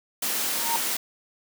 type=high-pass noise; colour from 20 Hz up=white; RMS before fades=-27 dBFS; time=0.22-0.97 s; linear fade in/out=5 ms; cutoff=170 Hz; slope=48 dB/octave
type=tone with exponential growth; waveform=sine; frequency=923 Hz; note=A#5; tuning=17 cents flat; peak=-21 dBFS; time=0.41-0.76 s; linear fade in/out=0 ms; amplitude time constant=74 ms
effects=none